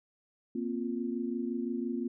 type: chord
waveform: sine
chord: Bb suspended second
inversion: none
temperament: equal with one note detuned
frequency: 235.8 / 261.6 / 349.2 Hz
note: Bb3 / C4 / F4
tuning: +20 / 0 / 0 cents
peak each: -34 / -36 / -37 dBFS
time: 0.55-2.08 s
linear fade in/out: 5 ms
effects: none